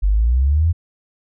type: exponential sweep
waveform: sine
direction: up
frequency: 46.75 to 87.2 Hz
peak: -12 dBFS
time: 0.02-0.73 s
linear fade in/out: 20 ms
effects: none